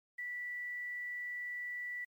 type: tone with quantisation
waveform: sine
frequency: 1961 Hz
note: B6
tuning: 13 cents flat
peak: -38 dBFS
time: 0.18-2.05 s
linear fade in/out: 10 ms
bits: 11
effects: MP3 96 kbps

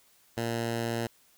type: tone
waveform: 10% pulse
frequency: 116.2 Hz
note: A#2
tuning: 5 cents flat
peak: -21 dBFS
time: 0.37-1.07 s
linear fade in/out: 5 ms
effects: white hiss -63 dBFS RMS until 1.37 s

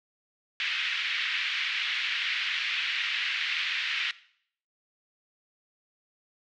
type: band-pass noise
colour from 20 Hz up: white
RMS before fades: -30 dBFS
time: 0.6-4.11 s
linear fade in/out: 0 ms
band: 1800 to 3200 Hz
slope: 24 dB/octave
effects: noise-tail reverb RT60 0.6 s tail -18 dB re dry + low-pass 6000 Hz 12 dB/octave

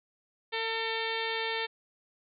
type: harmonic tone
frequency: 450.5 Hz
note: A4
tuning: 41 cents sharp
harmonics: 1 / 2 / 3 / 4 / 5 / 6 / 7 / 8 / 9 / 10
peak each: -36 / -37 / -44 / -37 / -38 / -42 / -41 / -39 / -45 / -47 dBFS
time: 0.52-1.67 s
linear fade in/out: 20 ms
effects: none

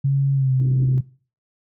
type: tone with pitch glide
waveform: sine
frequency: 137.9 to 130.31 Hz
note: C#3 to C3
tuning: -9 to -7 cents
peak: -15 dBFS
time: 0.04-1.01 s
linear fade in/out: 10 ms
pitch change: -98 cents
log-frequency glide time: 0.34-0.52 s
type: low-pass noise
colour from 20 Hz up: white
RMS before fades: -34 dBFS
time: 0.6-0.98 s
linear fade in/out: 0 ms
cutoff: 370 Hz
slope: 48 dB/octave
effects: noise-tail reverb RT60 0.4 s tail -20 dB re dry

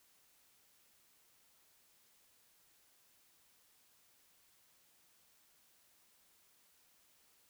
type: silence
effects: white hiss -70 dBFS RMS until 7.49 s

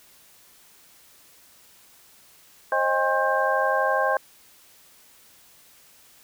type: tone cluster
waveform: sine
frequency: 531 / 623 / 807 / 1069 / 1580 Hz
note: C5 / D#5 / G#5 / C6 / G6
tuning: +25 / +2 / -50 / +37 / +13 cents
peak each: -26 dBFS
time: 2.72-4.17 s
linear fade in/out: 2 ms
effects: white hiss -54 dBFS RMS until 6.23 s

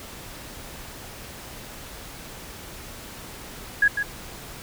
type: tone with echo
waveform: sine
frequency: 1661.2 Hz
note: G#6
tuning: in tune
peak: -14 dBFS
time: 3.82-3.88 s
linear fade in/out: 5 ms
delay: 150 ms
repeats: 1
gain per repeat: -8 dB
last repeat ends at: 4.03 s
effects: pink hiss -40 dBFS RMS until 4.62 s

